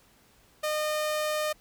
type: tone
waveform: sawtooth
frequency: 610 Hz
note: D#5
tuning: 34 cents flat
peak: -23 dBFS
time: 0.63-1.53 s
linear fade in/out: 10 ms
effects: pink hiss -61 dBFS RMS until 1.6 s